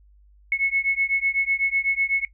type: beating tone pair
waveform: sine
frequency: 2191 / 2199 Hz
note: C#7 / C#7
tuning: -21 / -14 cents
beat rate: 8 Hz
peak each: -23 dBFS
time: 0.52-2.25 s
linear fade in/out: 2 ms
effects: noise-tail reverb RT60 0.1 s tail -19 dB re dry + added 50 Hz sine -51 dBFS peak until 2.33 s